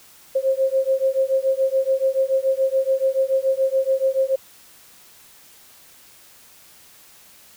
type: beating tone pair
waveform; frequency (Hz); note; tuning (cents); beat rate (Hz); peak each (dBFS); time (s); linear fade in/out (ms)
sine; 529 / 536; C5 / C5; +19 / +42; 7; -20; 0.35-4.36; 10
effects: white hiss -49 dBFS RMS until 7.56 s